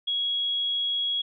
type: tone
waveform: sine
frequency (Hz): 3322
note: G#7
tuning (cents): 0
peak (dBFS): -24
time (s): 0.07-1.22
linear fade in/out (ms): 10
effects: none